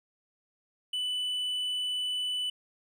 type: tone with hard clipping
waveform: sine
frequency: 2986 Hz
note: F#7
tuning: 15 cents sharp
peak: -30 dBFS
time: 0.93-2.5 s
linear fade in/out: 5 ms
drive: 3 dB
effects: none